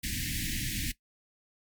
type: band-stop noise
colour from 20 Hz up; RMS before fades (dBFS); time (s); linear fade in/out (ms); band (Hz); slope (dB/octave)
pink; -33; 0.03-0.92; 10; 320 to 1700; 96
effects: noise-tail reverb RT60 0.1 s tail -17 dB re dry + MP3 96 kbps